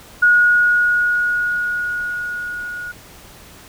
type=tone with level ramp; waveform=sine; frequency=1448 Hz; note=F#6; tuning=38 cents flat; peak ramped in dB=-8 to -26 dBFS; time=0.22-2.92 s; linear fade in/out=10 ms; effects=pink hiss -42 dBFS RMS until 3.68 s